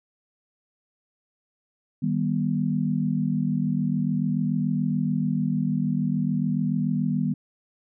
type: chord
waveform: sine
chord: Eb augmented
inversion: none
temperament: equal with one note detuned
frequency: 155.56 / 196 / 242.8 Hz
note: Eb3 / G3 / B3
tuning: 0 / 0 / -29 cents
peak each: -26 dBFS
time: 2.02-7.34 s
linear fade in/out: 10 ms
effects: none